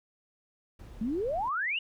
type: noise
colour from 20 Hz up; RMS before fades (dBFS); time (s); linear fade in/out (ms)
brown; -46; 0.79-1.49; 5
type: exponential sweep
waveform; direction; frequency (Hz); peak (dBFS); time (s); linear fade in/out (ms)
sine; up; 206.8 to 2960; -28; 1.01-1.79; 5
effects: none